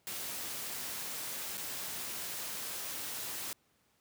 white noise with dropouts, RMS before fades -40 dBFS, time 0.07-3.53 s, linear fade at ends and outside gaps 0 ms, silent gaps 1.572-1.578 s, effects pink hiss -72 dBFS RMS until 4 s + high-pass 80 Hz 12 dB/octave

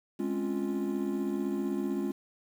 triangle chord, Db major seventh, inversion second, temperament equal, 207.7 / 261.6 / 277.2 / 349.2 Hz, Ab3 / C4 / Db4 / F4, 0 / 0 / 0 / 0 cents, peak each -32 / -37 / -32 / -32 dBFS, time 0.19-2.12 s, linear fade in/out 10 ms, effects 9-bit

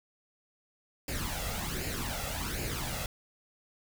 pink noise with flanger, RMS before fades -35 dBFS, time 1.08-3.06 s, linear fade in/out 2 ms, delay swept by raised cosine 0.42 to 1.52 ms, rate 1.3 Hz, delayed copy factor +0.65, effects none

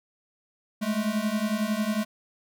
square beating tone pair, 207.7 / 218.7 Hz, G#3 / A3, 0 / -10 cents, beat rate 11 Hz, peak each -29 / -28 dBFS, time 0.81-2.05 s, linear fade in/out 20 ms, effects none

